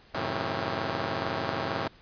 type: chord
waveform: 5% pulse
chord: F# diminished seventh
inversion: none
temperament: just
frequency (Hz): 92.5 / 111 / 133.2 / 159.84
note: F#2 / A2 / C3 / Eb3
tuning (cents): 0 / +16 / +31 / +47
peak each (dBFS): -24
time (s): 0.14-1.88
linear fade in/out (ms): 5
effects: pink hiss -56 dBFS RMS until 2.01 s + resampled to 11025 Hz